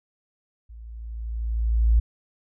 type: tone with level ramp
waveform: sine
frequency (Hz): 56.4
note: A1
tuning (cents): +44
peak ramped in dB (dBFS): -40 to -13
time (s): 0.69-2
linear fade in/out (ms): 10
effects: none